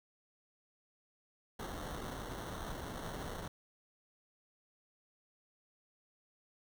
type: noise with sample-and-hold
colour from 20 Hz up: pink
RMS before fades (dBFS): -43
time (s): 1.59-3.48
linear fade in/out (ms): 5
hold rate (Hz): 2450
effects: none